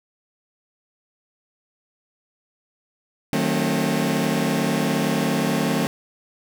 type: chord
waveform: sawtooth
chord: D# diminished seventh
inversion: none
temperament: just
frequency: 155.56 / 186.68 / 224 / 268.8 Hz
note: D#3 / F#3 / A3 / C4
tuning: 0 / +16 / +31 / +47 cents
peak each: -22 / -22 / -20 / -21 dBFS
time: 3.33-5.87 s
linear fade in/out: 0 ms
effects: none